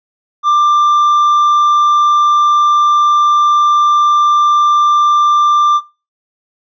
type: tone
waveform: triangle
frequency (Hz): 1186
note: D6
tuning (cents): +17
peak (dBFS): -5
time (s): 0.43-5.81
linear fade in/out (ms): 50
effects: noise-tail reverb RT60 0.3 s tail -20 dB re dry + resampled to 16000 Hz